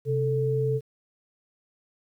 sine tone pair together, 131.8 / 440.9 Hz, C3 / A4, +13 / +4 cents, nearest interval octave + major sixth, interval 2091 cents, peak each -25 dBFS, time 0.05-0.81 s, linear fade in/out 50 ms, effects 10-bit

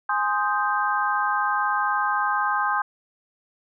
sine chord, Ab major seventh, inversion none, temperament equal, 830.6 / 1046.5 / 1244.5 / 1568 Hz, Ab5 / C6 / Eb6 / G6, 0 / 0 / 0 / 0 cents, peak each -26 dBFS, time 0.09-2.82 s, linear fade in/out 5 ms, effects none

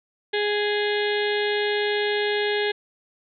harmonic tone with a mistuned harmonic, 415.3 Hz, G#4, in tune, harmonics 1 / 2 / 4 / 5 / 6 / 7 / 8 / 9 / 10, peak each -23 / -32 / -29 / -32 / -37 / -36 / -33 / -35 / -39 dBFS, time 0.33-2.72 s, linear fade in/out 10 ms, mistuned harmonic 9, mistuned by -34 cents, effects none

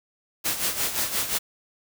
white noise with tremolo, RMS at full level -24 dBFS, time 0.44-1.39 s, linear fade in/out 20 ms, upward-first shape sine, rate 5.7 Hz, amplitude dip 65%, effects none

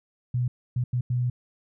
sine tone bursts at uneven times, 123.47 Hz, B2, in tune, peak -22 dBFS, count 4, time 0.34-0.48 / 0.76-0.84 / 0.93-1.01 / 1.1-1.3 s, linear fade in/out 5 ms, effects none

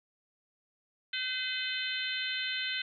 harmonic tone, 511 Hz, C5, 41 cents flat, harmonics 3 / 4 / 5 / 6 / 7 / 8, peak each -38 / -39 / -40 / -37 / -39 / -41 dBFS, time 1.13-2.82 s, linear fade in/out 5 ms, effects none

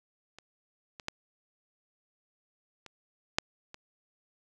clicks, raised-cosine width 0.2 ms, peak -30 / -26 / -15 / -29 / -7 / -27 dBFS, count 6, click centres 0.386 / 0.998 / 1.084 / 2.863 / 3.385 / 3.744 s, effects none

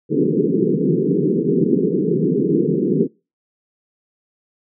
white band-pass noise, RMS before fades -17 dBFS, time 0.09-3.08 s, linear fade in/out 50 ms, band 140 to 450 Hz, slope 96 dB/octave, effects noise-tail reverb RT60 0.3 s tail -25 dB re dry

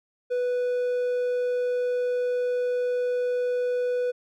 triangle tone, 493.9 Hz, B4, in tune, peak -21 dBFS, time 0.3-4.12 s, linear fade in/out 20 ms, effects none

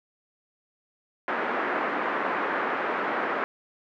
white band-pass noise, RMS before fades -28 dBFS, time 1.28-3.44 s, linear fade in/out 0 ms, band 240 to 1700 Hz, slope 24 dB/octave, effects none

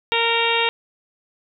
harmonic tone, 462.7 Hz, A#4, 13 cents flat, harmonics 1 / 2 / 3 / 4 / 5 / 6 / 7 / 8, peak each -24 / -23 / -29 / -28 / -25 / -23 / -27 / -26 dBFS, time 0.12-0.69 s, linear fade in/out 0 ms, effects none

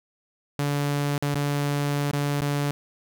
sawtooth tone with dropouts, 143.9 Hz, D3, 35 cents flat, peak -19 dBFS, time 0.59-2.71 s, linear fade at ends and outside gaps 0 ms, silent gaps 1.179-1.225 / 1.344-1.356 / 2.113-2.132 / 2.407-2.419 s, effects none

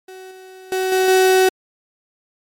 35% pulse tone with level steps, 375.3 Hz, F#4, 25 cents sharp, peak -33 / -36 / -16 / -12 / -9 dBFS, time 0.08-1.49 s, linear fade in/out 5 ms, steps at 0.31 / 0.72 / 0.92 / 1.08 s, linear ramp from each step 2 ms, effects MP3 64 kbps

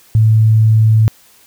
sine tone, 110 Hz, A2, in tune, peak -6 dBFS, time 0.15-1.08 s, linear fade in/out 0 ms, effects white hiss -47 dBFS RMS until 1.46 s

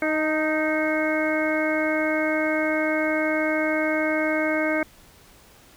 harmonic tone with a mistuned harmonic, 311.1 Hz, D#4, in tune, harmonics 1 / 2 / 3 / 4 / 5 / 6 / 7, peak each -25 / -25 / -36 / -34 / -29 / -37 / -28 dBFS, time 0.02-4.83 s, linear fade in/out 2 ms, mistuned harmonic 3, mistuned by -37 cents, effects pink hiss -52 dBFS RMS until 5.76 s

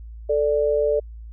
sine tone pair together, 440 / 587.3 Hz, A4 / D5, 0 / 0 cents, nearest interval perfect fourth, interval 500 cents, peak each -20 dBFS, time 0.29-1 s, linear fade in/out 10 ms, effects added 56 Hz sine -35 dBFS peak until 1.32 s

